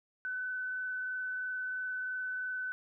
sine tone with frequency modulation, 1508 Hz, F#6, 32 cents sharp, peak -34 dBFS, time 0.25-2.72 s, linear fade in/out 0 ms, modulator 23 Hz, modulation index 0.49, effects none

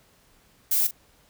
violet noise with echo, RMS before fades -22 dBFS, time 0.71-0.87 s, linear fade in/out 5 ms, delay 41 ms, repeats 1, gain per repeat -13 dB, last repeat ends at 0.911 s, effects pink hiss -60 dBFS RMS until 1.29 s

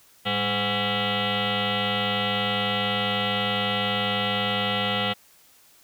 sine tone with frequency modulation, 1349 Hz, E6, 40 cents sharp, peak -22 dBFS, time 0.25-5.14 s, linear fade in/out 20 ms, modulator 310 Hz, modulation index 6.8, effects white hiss -56 dBFS RMS until 5.83 s

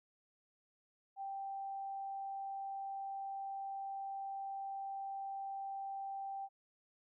sine tone, 784 Hz, G5, in tune, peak -40 dBFS, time 1.16-6.49 s, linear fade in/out 50 ms, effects none

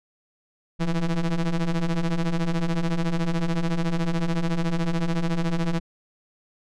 square ring-modulated tone, 82.41 Hz, E2, in tune, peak -19 dBFS, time 0.79-5.8 s, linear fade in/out 20 ms, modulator 89.3 Hz, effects low-pass 6000 Hz 12 dB/octave

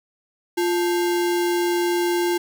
sine tone with sample-and-hold, 349.2 Hz, F4, in tune, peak -18 dBFS, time 0.57-2.38 s, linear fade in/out 10 ms, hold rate 1225 Hz, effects none

